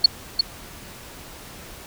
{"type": "tone with echo", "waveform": "sine", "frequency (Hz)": 4374, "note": "C#8", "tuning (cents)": -24, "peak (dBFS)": -7, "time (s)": [0.04, 0.06], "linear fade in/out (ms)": 5, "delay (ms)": 350, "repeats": 1, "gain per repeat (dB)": -6, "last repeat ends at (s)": 0.41, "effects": ["pink hiss -41 dBFS RMS until 1.86 s"]}